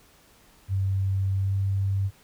sine tone with pitch glide, 96.6 to 97.72 Hz, G2 to G2, -25 to -5 cents, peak -22 dBFS, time 0.68-2.11 s, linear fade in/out 50 ms, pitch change +20 cents, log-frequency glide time 1.38-1.53 s, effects pink hiss -57 dBFS RMS until 2.23 s

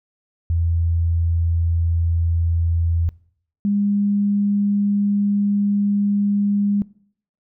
sine tone pair in turn, 83.8 / 203 Hz, E2 / G#3, +29 / -39 cents, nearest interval octave + minor third, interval 1532 cents, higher second, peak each -16 dBFS, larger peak neither, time 0.5-3.09 / 3.65-6.82 s, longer second, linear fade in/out 0 ms, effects noise-tail reverb RT60 0.6 s tail -22 dB re dry

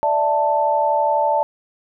sine chord, D suspended second, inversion none, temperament equal with one note detuned, 587.3 / 659.3 / 884.1 Hz, D5 / E5 / A5, 0 / 0 / +8 cents, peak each -20 / -23 / -17 dBFS, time 0.03-1.43 s, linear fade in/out 0 ms, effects none

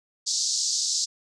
pink band-pass noise, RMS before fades -26 dBFS, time 0.26-1.06 s, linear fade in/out 20 ms, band 4300 to 7400 Hz, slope 48 dB/octave, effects none

